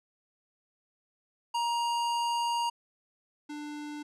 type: tone pair in turn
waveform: square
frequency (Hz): 942 / 296.7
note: A#5 / D4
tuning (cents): +18 / +18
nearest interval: octave + minor sixth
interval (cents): 2000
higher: first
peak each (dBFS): -28 / -38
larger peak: first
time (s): 1.54-2.7 / 3.49-4.03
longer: first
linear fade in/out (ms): 10
effects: low-pass 8000 Hz 12 dB/octave